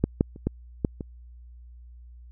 clicks, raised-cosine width 3 ms, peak -7 / -6 / -29 / -11 / -9 / -20 dBFS, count 6, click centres 0.04 / 0.209 / 0.361 / 0.47 / 0.848 / 1.008 s, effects added 60 Hz sine -44 dBFS peak until 2.31 s

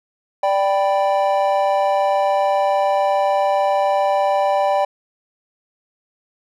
triangle chord, G major, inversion second, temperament equal, 587.3 / 784 / 987.8 Hz, D5 / G5 / B5, 0 / 0 / 0 cents, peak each -16 / -16 / -22 dBFS, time 0.43-4.85 s, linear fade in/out 5 ms, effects none

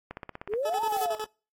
click train, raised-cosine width 0.5 ms, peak -22 dBFS, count 8, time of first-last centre 0.11-0.537 s, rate 16.4 Hz
sine exponential two-way sweep, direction up then down, 383 to 926 to 626 Hz, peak -26 dBFS, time 0.48-1.17 s, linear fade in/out 50 ms, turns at 0.83 s
blue noise with exponential growth, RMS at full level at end -35 dBFS, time 0.49-1.05 s, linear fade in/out 5 ms, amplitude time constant 120 ms
20% pulse tone with tremolo, 430.3 Hz, A4, 39 cents flat, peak -26 dBFS, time 0.65-1.25 s, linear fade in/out 5 ms, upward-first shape square, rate 11 Hz, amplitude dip 75%
effects noise-tail reverb RT60 0.4 s tail -26 dB re dry + AAC 48 kbps

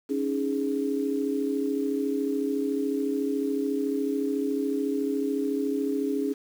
sine chord, C# suspended second, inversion none, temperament equal, 277.2 / 311.1 / 415.3 Hz, C#4 / D#4 / G#4, 0 / 0 / 0 cents, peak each -27 / -32 / -29 dBFS, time 0.09-6.34 s, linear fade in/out 20 ms, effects 8-bit

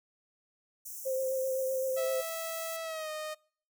white high-pass noise, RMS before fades -43 dBFS, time 0.85-2.77 s, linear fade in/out 10 ms, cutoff 5600 Hz, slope 96 dB/octave
sine tone with vibrato, 525 Hz, C5, 6 cents sharp, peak -29 dBFS, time 1.05-2.22 s, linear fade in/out 20 ms, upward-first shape triangle, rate 7.8 Hz, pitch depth 27 cents each way
sawtooth tone with pitch glide, 654 to 617.3 Hz, E5 to D#5, -14 to -14 cents, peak -32 dBFS, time 1.96-3.35 s, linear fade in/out 20 ms, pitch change -100 cents, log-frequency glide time 2.83-3.1 s
effects noise-tail reverb RT60 0.5 s tail -25 dB re dry

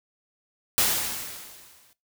white noise with exponential decay, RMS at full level -20 dBFS, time 0.78-1.93 s, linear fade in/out 0 ms, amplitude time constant 250 ms, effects noise-tail reverb RT60 0.2 s tail -18 dB re dry

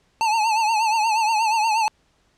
square tone with vibrato, 880 Hz, A5, in tune, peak -18 dBFS, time 0.21-1.88 s, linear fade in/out 0 ms, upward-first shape triangle, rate 8.4 Hz, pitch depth 96 cents each way, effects pink hiss -63 dBFS RMS until 2.37 s + low-pass 7000 Hz 12 dB/octave

